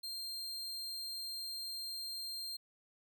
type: tone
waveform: 40% pulse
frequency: 4186 Hz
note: C8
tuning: in tune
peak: -39 dBFS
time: 0.03-2.57 s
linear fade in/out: 10 ms
effects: none